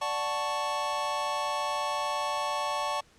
square chord, D major seventh, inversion none, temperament equal, 587.3 / 740 / 880 / 1108.7 Hz, D5 / F#5 / A5 / C#6, 0 / 0 / 0 / 0 cents, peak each -36 / -38 / -34 / -33 dBFS, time 0.01-3.01 s, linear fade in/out 10 ms, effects pink hiss -60 dBFS RMS until 3.18 s + low-pass 8000 Hz 12 dB/octave

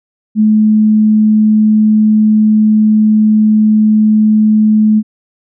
sine tone, 214.9 Hz, A3, 41 cents flat, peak -5 dBFS, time 0.35-5.03 s, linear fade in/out 50 ms, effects none

